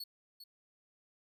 45% pulse tone with echo, 4397 Hz, C#8, 15 cents flat, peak -40 dBFS, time 0-0.04 s, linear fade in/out 5 ms, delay 400 ms, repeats 1, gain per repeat -9 dB, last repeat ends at 0.44 s, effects none

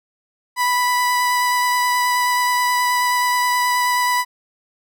30% pulse tone with vibrato, 987.8 Hz, B5, in tune, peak -13 dBFS, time 0.56-4.25 s, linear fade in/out 50 ms, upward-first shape sine, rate 9.4 Hz, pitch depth 9 cents each way, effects none

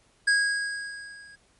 square tone with level ramp, 1643 Hz, G#6, 19 cents flat, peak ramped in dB -18 to -48 dBFS, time 0.27-1.36 s, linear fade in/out 10 ms, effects pink hiss -63 dBFS RMS until 1.59 s + MP3 48 kbps

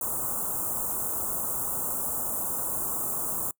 white band-stop noise, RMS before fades -30 dBFS, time 0.01-3.51 s, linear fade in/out 2 ms, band 1300 to 7400 Hz, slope 48 dB/octave, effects noise-tail reverb RT60 0.1 s tail -26 dB re dry

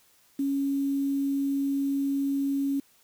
sine tone with quantisation, 277.2 Hz, C#4, in tune, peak -24 dBFS, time 0.39-2.8 s, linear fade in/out 5 ms, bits 8, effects white hiss -62 dBFS RMS until 3.03 s

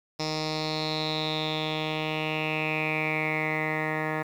10% pulse tone with low-pass filter sweep, 155.56 Hz, D#3, in tune, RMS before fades -29 dBFS, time 0.19-4.23 s, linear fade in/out 10 ms, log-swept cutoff 5100 to 1700 Hz, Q 6.9, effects 9-bit

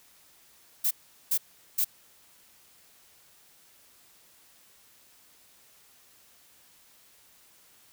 violet noise bursts, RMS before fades -25 dBFS, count 3, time 0.84-1.847 s, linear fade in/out 10 ms, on 69 ms, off 400 ms, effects white hiss -59 dBFS RMS until 7.92 s

